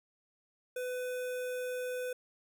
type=tone with notch filter; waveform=square; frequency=501 Hz; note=B4; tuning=25 cents sharp; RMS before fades=-37 dBFS; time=0.76-2.13 s; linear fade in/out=5 ms; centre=4600 Hz; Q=1.4; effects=none